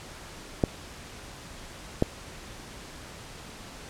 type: clicks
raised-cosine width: 2 ms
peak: -7 dBFS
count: 2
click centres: 0.638 / 2.024 s
effects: pink hiss -44 dBFS RMS until 3.89 s + low-pass 9000 Hz 12 dB/octave